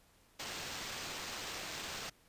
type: noise with sample-and-hold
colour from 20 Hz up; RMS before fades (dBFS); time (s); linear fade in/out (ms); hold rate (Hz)
blue; -43; 0.39-2.1; 10; 11025
effects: pink hiss -67 dBFS RMS until 2.28 s + resampled to 32000 Hz